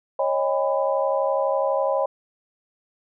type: tone cluster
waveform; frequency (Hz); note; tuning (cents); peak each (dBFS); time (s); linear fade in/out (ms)
sine; 548 / 620 / 808 / 999; C#5 / D#5 / G#5 / B5; -20 / -6 / -48 / +20; -22 / -25 / -28 / -28; 0.19-2.06; 5
effects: none